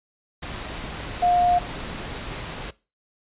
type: tone in noise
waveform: sine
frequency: 710 Hz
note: F5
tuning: 28 cents sharp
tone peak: -16 dBFS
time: 1.22-1.59 s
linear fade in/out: 10 ms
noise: pink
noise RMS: -33 dBFS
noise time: 0.42-2.71 s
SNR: +14 dB
effects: noise-tail reverb RT60 0.3 s tail -20 dB re dry + resampled to 8000 Hz